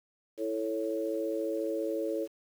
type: chord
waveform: sine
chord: A major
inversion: second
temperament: equal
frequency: 329.6 / 440 / 554.4 Hz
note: E4 / A4 / C#5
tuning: 0 / 0 / 0 cents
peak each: -34 dBFS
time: 0.37-2.28 s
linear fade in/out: 50 ms
effects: 9-bit